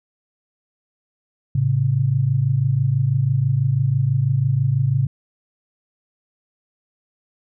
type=tone pair together; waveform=sine; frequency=110.41 / 136.5 Hz; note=A2 / C#3; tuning=+6 / -26 cents; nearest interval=major third; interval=368 cents; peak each=-20 / -17 dBFS; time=1.55-5.07 s; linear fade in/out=5 ms; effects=none